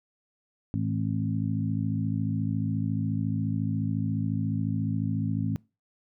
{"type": "harmonic tone with a mistuned harmonic", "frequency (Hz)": 54.2, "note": "A1", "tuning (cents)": -25, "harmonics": [2, 3, 4, 5], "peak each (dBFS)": [-29, -31, -32, -33], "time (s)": [0.74, 5.56], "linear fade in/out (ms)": 0, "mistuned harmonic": 5, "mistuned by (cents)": -18, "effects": ["noise-tail reverb RT60 0.3 s tail -25 dB re dry"]}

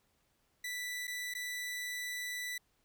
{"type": "tone with dropouts", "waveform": "sawtooth", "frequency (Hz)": 1975.5, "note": "B6", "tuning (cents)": 0, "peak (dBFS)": -34, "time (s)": [0.64, 2.58], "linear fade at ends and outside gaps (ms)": 5, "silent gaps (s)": [[1.071, 1.077], [1.339, 1.349]], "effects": ["pink hiss -75 dBFS RMS until 2.84 s"]}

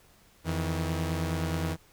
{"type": "tone pair together", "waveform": "sawtooth", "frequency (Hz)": [84.76, 160], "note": ["E2", "D#3"], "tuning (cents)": [49, 49], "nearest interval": "major seventh", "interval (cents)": 1100, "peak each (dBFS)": -27, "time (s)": [0.44, 1.77], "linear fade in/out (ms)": 50, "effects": ["pink hiss -60 dBFS RMS until 1.92 s"]}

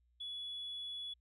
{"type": "tone", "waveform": "sine", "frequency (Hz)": 3400, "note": "G#7", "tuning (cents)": 40, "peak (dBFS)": -40, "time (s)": [0.2, 1.14], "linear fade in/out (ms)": 10, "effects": ["tanh soft clip ceiling -37 dBFS", "added 60 Hz sine -70 dBFS peak until 1.2 s"]}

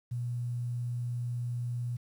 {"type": "tone with quantisation", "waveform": "sine", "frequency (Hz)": 121, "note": "B2", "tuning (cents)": -35, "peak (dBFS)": -31, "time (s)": [0.11, 1.97], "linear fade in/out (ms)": 10, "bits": 10, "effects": []}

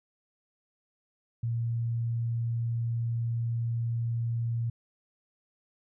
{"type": "tone", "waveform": "sine", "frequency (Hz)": 116.54, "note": "A#2", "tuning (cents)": 0, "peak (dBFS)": -27, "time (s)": [1.43, 4.7], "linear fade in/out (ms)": 5, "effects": []}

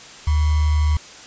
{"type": "tone with sample-and-hold", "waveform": "sine", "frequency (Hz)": 76, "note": "D#2", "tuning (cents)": -40, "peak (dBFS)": -14, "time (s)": [0.27, 0.97], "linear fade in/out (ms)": 5, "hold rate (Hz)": 1050, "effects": ["white hiss -40 dBFS RMS until 1.26 s", "resampled to 16000 Hz"]}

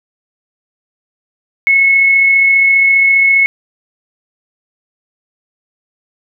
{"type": "tone with amplitude modulation", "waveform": "sine", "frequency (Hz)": 2190, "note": "C#7", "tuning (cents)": -22, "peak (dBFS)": -5, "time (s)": [1.67, 3.46], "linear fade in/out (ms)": 0, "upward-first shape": "sine", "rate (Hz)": 34.9, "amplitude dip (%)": 25, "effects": []}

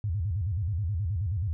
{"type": "tone with vibrato", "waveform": "sine", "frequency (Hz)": 92.5, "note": "F#2", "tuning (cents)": 0, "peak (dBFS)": -26, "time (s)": [0.04, 1.53], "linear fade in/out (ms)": 0, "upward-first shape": "square", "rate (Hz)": 9.4, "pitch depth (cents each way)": 220, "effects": []}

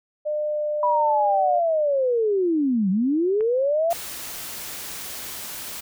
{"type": "tone with pitch glide", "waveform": "sine", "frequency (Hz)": [602, 592.3], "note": ["D5", "D5"], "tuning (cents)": [43, 15], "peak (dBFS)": -22, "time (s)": [0.25, 1.6], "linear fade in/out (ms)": 20, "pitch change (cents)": -28, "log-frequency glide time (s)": [0.42, 1.47]}
{"type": "linear two-way sweep", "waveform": "sine", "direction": "down then up", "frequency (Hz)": [989, 180.7, 692], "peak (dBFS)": -18, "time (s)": [0.83, 3.93], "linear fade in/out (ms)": 2, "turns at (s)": 2.9}
{"type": "click", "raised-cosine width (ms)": 0.5, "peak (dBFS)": -25, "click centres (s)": 3.408}
{"type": "noise", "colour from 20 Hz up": "white", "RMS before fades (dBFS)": -34, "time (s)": [3.9, 5.81], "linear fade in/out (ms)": 10}
{"effects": []}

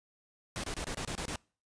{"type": "noise bursts", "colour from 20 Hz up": "pink", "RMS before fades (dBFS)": -37, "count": 8, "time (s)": [0.56, 1.358], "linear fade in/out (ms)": 0, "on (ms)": 77, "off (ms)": 26, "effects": ["noise-tail reverb RT60 0.4 s tail -26 dB re dry", "resampled to 22050 Hz"]}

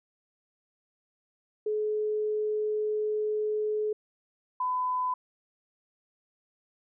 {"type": "tone pair in turn", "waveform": "sine", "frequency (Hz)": [426.1, 1005.6], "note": ["G#4", "B5"], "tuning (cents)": [44, 31], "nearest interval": "octave + minor third", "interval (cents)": 1487, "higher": "second", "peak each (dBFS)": -26, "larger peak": "neither", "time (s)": [[1.66, 3.93], [4.6, 5.14]], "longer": "first", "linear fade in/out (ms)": 5, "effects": []}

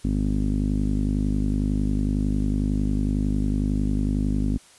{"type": "tone with low-pass filter", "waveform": "sawtooth", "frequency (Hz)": 51, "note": "G#1", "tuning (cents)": -31, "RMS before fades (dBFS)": -23, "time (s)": [0.04, 4.58], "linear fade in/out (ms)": 10, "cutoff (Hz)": 250, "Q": 4.2, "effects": ["white hiss -52 dBFS RMS until 4.78 s", "resampled to 24000 Hz"]}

